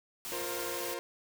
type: noise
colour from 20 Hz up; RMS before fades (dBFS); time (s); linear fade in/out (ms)
white; -40; 0.25-0.94; 0
type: chord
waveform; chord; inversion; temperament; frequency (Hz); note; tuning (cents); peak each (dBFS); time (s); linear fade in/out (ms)
sawtooth; F suspended fourth; none; equal with one note detuned; 349.2 / 466.2 / 530.2; F4 / Bb4 / C5; 0 / 0 / +23; -37; 0.32-0.99; 0
effects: none